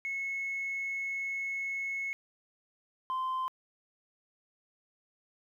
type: tone pair in turn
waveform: sine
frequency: 2189 / 1037.3 Hz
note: C#7 / C6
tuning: -22 / -15 cents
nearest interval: octave + minor second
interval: 1293 cents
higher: first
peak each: -31 / -28 dBFS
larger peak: second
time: 0.05-2.13 / 3.1-3.48 s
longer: first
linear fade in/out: 0 ms
effects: tanh soft clip ceiling -29 dBFS + 11-bit